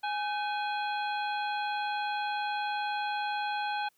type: harmonic tone with a mistuned harmonic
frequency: 830.6 Hz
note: G#5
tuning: in tune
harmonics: 1 / 2 / 3 / 4 / 5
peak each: -31 / -37 / -41 / -43 / -45 dBFS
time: 0.03-3.89 s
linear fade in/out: 10 ms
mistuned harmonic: 2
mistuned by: -140 cents
effects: white hiss -71 dBFS RMS until 3.97 s